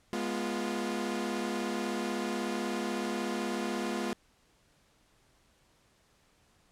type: chord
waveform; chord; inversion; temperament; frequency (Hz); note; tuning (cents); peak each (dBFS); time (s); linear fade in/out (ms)
sawtooth; F diminished; first; equal with one note detuned; 207.7 / 244 / 349.2; Ab3 / Cb4 / F4; 0 / -21 / 0; -32; 0.13-4.13; 0
effects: pink hiss -67 dBFS RMS until 6.71 s + low-pass 10000 Hz 12 dB/octave